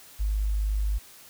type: tone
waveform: sine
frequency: 51.5 Hz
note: G#1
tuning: 14 cents flat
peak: -23 dBFS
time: 0.19-0.99 s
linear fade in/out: 20 ms
effects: white hiss -50 dBFS RMS until 1.29 s